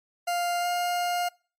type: tone with pitch glide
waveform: 40% pulse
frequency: 700 to 706.9 Hz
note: F5 to F5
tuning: +4 to +21 cents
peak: -24 dBFS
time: 0.27-1.29 s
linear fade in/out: 10 ms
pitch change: +17 cents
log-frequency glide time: 0.6-0.67 s
effects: noise-tail reverb RT60 0.4 s tail -26 dB re dry + MP3 64 kbps